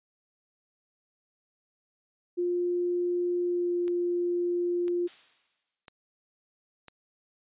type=tone with pitch glide; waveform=sine; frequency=352.8 to 350.6 Hz; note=F4 to F4; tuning=+18 to +7 cents; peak=-25 dBFS; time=2.37-5.08 s; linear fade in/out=20 ms; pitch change=-11 cents; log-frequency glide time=3.42-3.73 s
type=click train; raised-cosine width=0.2 ms; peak=-28 dBFS; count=4; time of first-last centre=3.88-6.883 s; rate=0.999 Hz
type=noise with exponential decay; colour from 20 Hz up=blue; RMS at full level=-41 dBFS; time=5.07-5.86 s; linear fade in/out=5 ms; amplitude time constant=170 ms
effects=resampled to 8000 Hz